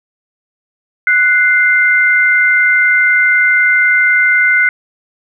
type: tone pair together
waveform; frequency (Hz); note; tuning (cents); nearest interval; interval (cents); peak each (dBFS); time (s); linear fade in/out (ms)
sine; 1480 / 2088; F#6 / C7; 0 / -4; tritone; 596; -10; 1.07-4.69; 2
effects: none